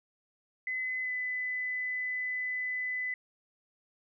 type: tone with pitch glide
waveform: sine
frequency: 2026 to 2005 Hz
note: B6 to B6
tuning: +44 to +26 cents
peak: -31 dBFS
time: 0.67-3.14 s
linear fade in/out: 2 ms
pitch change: -18 cents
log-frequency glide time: 1.02-1.1 s
effects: none